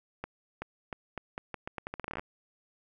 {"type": "accelerating click train", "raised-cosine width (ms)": 0.5, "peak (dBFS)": -21, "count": 19, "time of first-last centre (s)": [0.24, 2.195], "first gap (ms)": 380, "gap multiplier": 0.81, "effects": []}